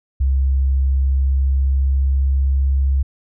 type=tone with pitch glide; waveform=sine; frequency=67 to 67.78 Hz; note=C2 to C#2; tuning=+42 to -38 cents; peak=-13 dBFS; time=0.2-3.03 s; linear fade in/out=10 ms; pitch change=+20 cents; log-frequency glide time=0.81-2.75 s; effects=none